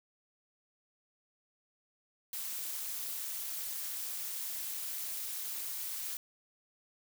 blue noise with amplitude modulation, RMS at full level -36 dBFS, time 2.33-6.17 s, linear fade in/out 2 ms, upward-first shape sine, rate 233 Hz, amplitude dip 70%, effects none

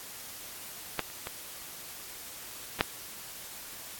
clicks, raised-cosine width 0.3 ms, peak -12 / -29 / -20 / -7 dBFS, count 4, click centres 0.993 / 1.101 / 1.271 / 2.809 s, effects white hiss -44 dBFS RMS until 3.99 s + AAC 64 kbps

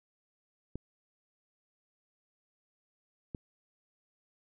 clicks, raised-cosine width 3 ms, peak -25 dBFS, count 2, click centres 0.756 / 3.348 s, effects none

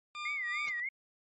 20% pulse tone with tremolo, 1200 Hz, D6, 37 cents sharp, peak -32 dBFS, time 0.15-0.8 s, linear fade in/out 0 ms, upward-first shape sine, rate 2.9 Hz, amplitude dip 90%
sine tone with vibrato, 2078 Hz, C7, 12 cents flat, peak -33 dBFS, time 0.25-0.89 s, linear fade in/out 5 ms, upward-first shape sine, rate 3.3 Hz, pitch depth 160 cents each way
white noise with exponential growth, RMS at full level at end -41 dBFS, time 0.57-0.69 s, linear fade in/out 0 ms, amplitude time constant 26 ms
effects low-pass 10000 Hz 12 dB/octave + MP3 32 kbps

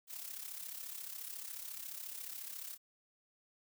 blue noise with amplitude modulation, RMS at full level -43 dBFS, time 0.07-2.78 s, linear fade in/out 50 ms, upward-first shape sine, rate 34.2 Hz, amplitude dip 65%, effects none

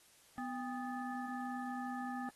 harmonic tone with a mistuned harmonic, 248.3 Hz, B3, 9 cents sharp, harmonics 1 / 3 / 5 / 7, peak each -41 / -43 / -48 / -50 dBFS, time 0.38-2.29 s, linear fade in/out 0 ms, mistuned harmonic 3, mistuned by +120 cents, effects white hiss -65 dBFS RMS until 2.35 s + AAC 32 kbps

